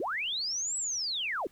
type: linear two-way sweep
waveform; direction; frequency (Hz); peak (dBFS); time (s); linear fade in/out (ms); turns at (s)
sine; up then down; 284 to 7902 to 284; -30; 0-1.47; 2; 0.77
effects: pink hiss -63 dBFS RMS until 1.51 s